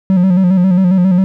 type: tone with vibrato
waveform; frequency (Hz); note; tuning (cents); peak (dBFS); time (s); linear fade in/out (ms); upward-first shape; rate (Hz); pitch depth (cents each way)
triangle; 184.2; F#3; -7; -5; 0.1-1.24; 0; square; 7.4; 59
effects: none